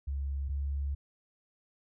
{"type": "tone pair in turn", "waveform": "sine", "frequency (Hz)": [69.3, 70.11], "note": ["C#2", "C#2"], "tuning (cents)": [0, 20], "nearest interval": "unison", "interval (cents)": 20, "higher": "second", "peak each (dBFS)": [-31, -30], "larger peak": "second", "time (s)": [[0.07, 0.49], [0.49, 0.95]], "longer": "second", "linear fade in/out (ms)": 10, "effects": []}